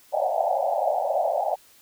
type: band-pass noise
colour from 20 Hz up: pink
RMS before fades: -24 dBFS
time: 0.12-1.56 s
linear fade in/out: 20 ms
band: 550 to 840 Hz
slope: 96 dB/octave
effects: white hiss -55 dBFS RMS until 1.81 s